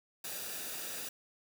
white noise with comb filter, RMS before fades -41 dBFS, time 0.24-1.09 s, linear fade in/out 5 ms, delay 0.94 ms, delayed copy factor -0.5, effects none

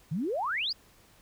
sine exponential sweep, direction up, 140 to 5140 Hz, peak -28 dBFS, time 0.11-0.73 s, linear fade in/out 10 ms, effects pink hiss -60 dBFS RMS until 1.21 s

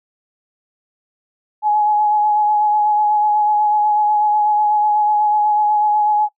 sine tone with vibrato, 842 Hz, G#5, 24 cents sharp, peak -12 dBFS, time 1.62-6.29 s, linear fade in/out 50 ms, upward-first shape sine, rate 8.1 Hz, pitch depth 19 cents each way, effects noise-tail reverb RT60 0.1 s tail -20 dB re dry

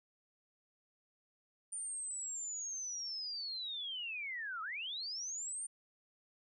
sine linear two-way sweep, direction down then up, 9120 to 1244.5 to 9120 Hz, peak -39 dBFS, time 1.72-5.67 s, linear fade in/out 10 ms, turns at 4.62 s, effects none

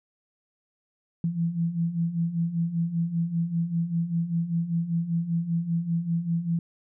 sine beating tone pair, 164.81 / 169.91 Hz, E3 / F3, 0 / -47 cents, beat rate 5.1 Hz, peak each -30 / -25 dBFS, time 1.24-6.59 s, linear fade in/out 2 ms, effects none

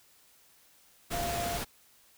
sine tone in noise, 693 Hz, F5, 14 cents flat, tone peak -33 dBFS, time 1.12-1.58 s, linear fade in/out 20 ms, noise pink, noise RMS -35 dBFS, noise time 1.1-1.65 s, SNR -1 dB, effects white hiss -62 dBFS RMS until 2.17 s

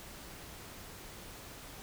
silence, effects pink hiss -49 dBFS RMS until 1.82 s

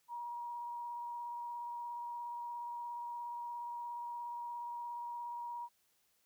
sine tone with vibrato, 953 Hz, A#5, 38 cents sharp, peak -40 dBFS, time 0.08-5.69 s, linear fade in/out 50 ms, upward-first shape sine, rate 17 Hz, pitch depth 12 cents each way, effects white hiss -75 dBFS RMS until 6.25 s

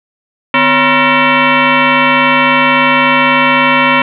sine tone with frequency modulation, 659.3 Hz, E5, in tune, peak -6 dBFS, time 0.54-4.02 s, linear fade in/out 2 ms, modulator 405 Hz, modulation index 5.4, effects none

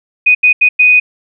sine tone bursts at uneven times, 2489 Hz, D#7, in tune, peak -4 dBFS, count 4, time 0.26-0.35 / 0.43-0.53 / 0.61-0.69 / 0.79-1 s, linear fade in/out 10 ms, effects none

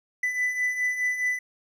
triangle beating tone pair, 1990 / 1994.8 Hz, B6 / B6, +13 / +17 cents, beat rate 4.8 Hz, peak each -30 / -23 dBFS, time 0.23-1.39 s, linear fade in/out 5 ms, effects none

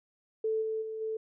sine tone with level steps, 440 Hz, A4, in tune, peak -27 / -30 / -35 / -31 dBFS, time 0.44-1.17 s, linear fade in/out 5 ms, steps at 0.61 / 0.81 / 1 s, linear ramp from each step 20 ms, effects none

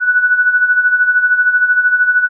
sine tone with tremolo, 1480 Hz, F#6, in tune, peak -6 dBFS, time 0-2.29 s, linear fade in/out 50 ms, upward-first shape sine, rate 13 Hz, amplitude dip 65%, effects none

